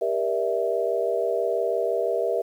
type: chord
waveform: sine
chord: E half-diminished seventh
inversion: first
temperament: just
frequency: 395.6 / 474.7 / 593.3 / 659.3 Hz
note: G4 / Bb4 / D5 / E5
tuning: +16 / +31 / +18 / 0 cents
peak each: -28 / -26 / -30 / -26 dBFS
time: 0.01-2.42 s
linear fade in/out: 10 ms
effects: 9-bit